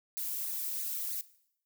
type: noise with flanger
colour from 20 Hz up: violet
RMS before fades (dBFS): -36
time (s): 0.17-1.21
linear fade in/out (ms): 0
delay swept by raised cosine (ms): 0.45 to 2.25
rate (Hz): 3.1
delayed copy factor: +0.85
effects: noise-tail reverb RT60 0.7 s tail -18 dB re dry